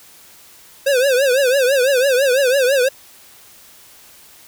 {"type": "tone with vibrato", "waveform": "square", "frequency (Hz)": 527, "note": "C5", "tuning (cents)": 12, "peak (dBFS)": -13, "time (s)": [0.86, 2.89], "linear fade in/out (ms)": 10, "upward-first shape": "triangle", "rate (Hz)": 6, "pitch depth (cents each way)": 160, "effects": ["white hiss -45 dBFS RMS until 4.47 s"]}